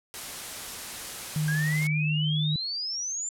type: noise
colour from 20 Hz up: white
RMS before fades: -37 dBFS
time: 0.14-1.87 s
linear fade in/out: 0 ms
type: tone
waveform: sine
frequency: 153.1 Hz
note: D#3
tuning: 28 cents flat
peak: -24 dBFS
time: 1.36-2.56 s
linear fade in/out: 2 ms
type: exponential sweep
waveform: sine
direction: up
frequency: 1598 to 7300 Hz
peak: -29 dBFS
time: 1.48-3.29 s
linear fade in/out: 2 ms
effects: low-pass 12000 Hz 12 dB/octave